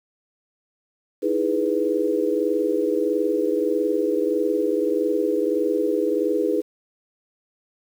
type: chord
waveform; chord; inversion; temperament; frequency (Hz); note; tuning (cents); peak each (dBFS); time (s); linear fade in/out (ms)
sine; E major seventh; third; equal with one note detuned; 311.1 / 332.7 / 415.3 / 493.9; D#4 / E4 / G#4 / B4; 0 / +16 / 0 / 0; -25 / -27 / -23 / -24; 1.22-6.62; 20
effects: 8-bit